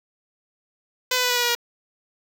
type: tone with pitch steps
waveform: 5% pulse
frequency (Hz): 505 / 500.1 / 495.2 / 490.3 / 485.5 / 480.8 / 476.1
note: B4 / B4 / B4 / B4 / B4 / B4 / A#4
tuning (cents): +39 / +22 / +5 / -13 / -30 / -46 / +37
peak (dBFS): -8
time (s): 1.11-1.551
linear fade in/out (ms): 5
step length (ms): 63
effects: none